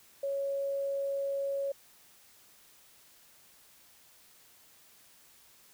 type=tone; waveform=sine; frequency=554.4 Hz; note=C#5; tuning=in tune; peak=-30 dBFS; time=0.23-1.72 s; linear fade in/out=5 ms; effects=white hiss -60 dBFS RMS until 5.73 s